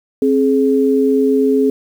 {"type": "tone pair together", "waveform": "sine", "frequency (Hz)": [266.2, 422.2], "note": ["C4", "G#4"], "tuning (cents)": [30, 29], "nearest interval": "minor sixth", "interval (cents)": 799, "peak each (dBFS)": -13, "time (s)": [0.22, 1.7], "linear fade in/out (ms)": 2, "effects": ["7-bit"]}